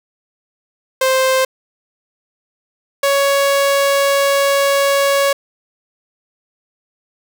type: tone pair in turn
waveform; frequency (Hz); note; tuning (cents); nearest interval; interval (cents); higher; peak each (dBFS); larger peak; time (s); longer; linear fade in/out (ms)
sawtooth; 523.3 / 557.5; C5 / C#5; 0 / +10; minor second; 110; second; -8; neither; 1.01-1.45 / 3.03-5.33; second; 5
effects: none